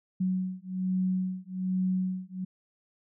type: beating tone pair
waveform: sine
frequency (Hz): 185 / 186.2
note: F#3 / F#3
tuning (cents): 0 / +11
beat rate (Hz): 1.2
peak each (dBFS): -30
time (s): 0.2-2.45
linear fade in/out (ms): 10
effects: none